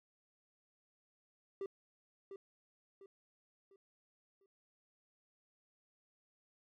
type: tone with echo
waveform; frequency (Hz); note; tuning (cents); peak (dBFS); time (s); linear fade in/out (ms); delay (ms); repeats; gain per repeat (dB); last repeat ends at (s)
triangle; 392; G4; 0; -36; 1.61-1.66; 2; 700; 4; -8; 4.46
effects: MP3 96 kbps